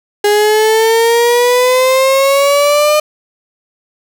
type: exponential sweep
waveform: 35% pulse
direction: up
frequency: 410.9 to 608 Hz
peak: -6 dBFS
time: 0.24-3 s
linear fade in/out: 5 ms
effects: none